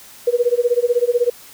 sine tone with tremolo, 483 Hz, B4, 39 cents flat, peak -10 dBFS, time 0.27-1.3 s, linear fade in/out 5 ms, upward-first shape sine, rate 16 Hz, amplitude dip 95%, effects white hiss -42 dBFS RMS until 1.53 s

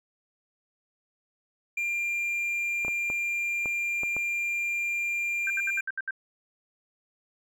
triangle tone, 2390 Hz, D7, 30 cents sharp, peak -25 dBFS, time 1.77-5.81 s, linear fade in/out 5 ms
clicks, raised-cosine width 1 ms, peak -23 dBFS, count 6, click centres 2.849 / 2.882 / 3.101 / 3.658 / 4.034 / 4.166 s
sine tone bursts, 1568 Hz, G6, in tune, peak -28 dBFS, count 7, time 5.47-6.108 s, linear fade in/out 2 ms, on 32 ms, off 69 ms
effects none

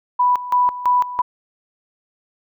sine tone with tremolo, 988 Hz, B5, in tune, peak -12 dBFS, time 0.19-1.22 s, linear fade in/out 10 ms, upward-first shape square, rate 3 Hz, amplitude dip 80%, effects none

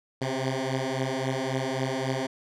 10% pulse beating tone pair, 130 / 133.7 Hz, C3 / C3, -11 / +38 cents, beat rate 3.7 Hz, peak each -22 / -21 dBFS, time 0.21-2.27 s, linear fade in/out 10 ms, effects low-pass 7000 Hz 12 dB/octave

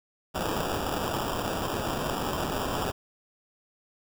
white noise with sample-and-hold, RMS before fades -30 dBFS, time 0.34-2.92 s, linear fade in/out 20 ms, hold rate 2100 Hz, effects none

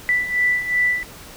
sine beating tone pair, 1975 / 1977.7 Hz, B6 / B6, 0 / +2 cents, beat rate 2.7 Hz, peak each -23 / -18 dBFS, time 0.09-1.03 s, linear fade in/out 0 ms, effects pink hiss -40 dBFS RMS until 1.36 s

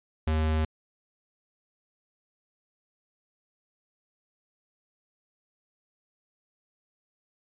square tone, 78.4 Hz, D#2, 14 cents sharp, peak -24 dBFS, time 0.27-0.65 s, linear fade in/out 5 ms, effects resampled to 8000 Hz

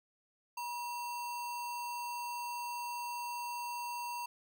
sine tone with sample-and-hold, 960 Hz, B5, 49 cents flat, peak -37 dBFS, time 0.57-4.26 s, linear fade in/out 5 ms, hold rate 3675 Hz, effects none

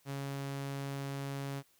sawtooth tone, 138.59 Hz, C#3, in tune, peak -33 dBFS, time 0.05-1.63 s, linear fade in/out 50 ms, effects white hiss -69 dBFS RMS until 1.79 s

